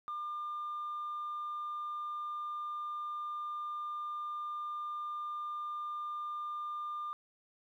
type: tone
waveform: sine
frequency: 1200 Hz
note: D6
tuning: 37 cents sharp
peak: -35 dBFS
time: 0.08-7.13 s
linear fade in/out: 0 ms
effects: tanh soft clip ceiling -34 dBFS + 12-bit